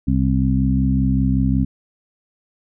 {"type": "harmonic tone with a mistuned harmonic", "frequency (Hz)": 65.41, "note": "C2", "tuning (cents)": 0, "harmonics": [1, 2, 3, 4], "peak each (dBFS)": [-20, -20, -20, -20], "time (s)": [0.07, 1.65], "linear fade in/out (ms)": 10, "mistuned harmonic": 1, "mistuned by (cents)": -16, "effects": []}